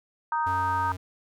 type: harmonic tone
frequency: 311.1 Hz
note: D#4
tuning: in tune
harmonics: 3 / 4 / 5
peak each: -25 / -30 / -34 dBFS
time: 0.32-0.92 s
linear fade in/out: 2 ms
type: tone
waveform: square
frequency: 91.9 Hz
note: F#2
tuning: 11 cents flat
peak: -34 dBFS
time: 0.46-0.97 s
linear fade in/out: 10 ms
effects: none